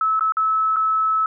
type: tone with dropouts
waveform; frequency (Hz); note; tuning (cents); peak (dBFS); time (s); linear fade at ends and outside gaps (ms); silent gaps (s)
sine; 1300; E6; -24; -16; 0.01-1.26; 2; 0.195-0.208 / 0.322-0.369 / 0.761-0.766
effects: none